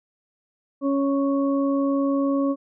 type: harmonic tone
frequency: 277.1 Hz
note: C#4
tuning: 1 cent flat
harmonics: 1 / 2 / 4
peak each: -20 / -26 / -32 dBFS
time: 0.81-2.56 s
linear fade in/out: 50 ms
effects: none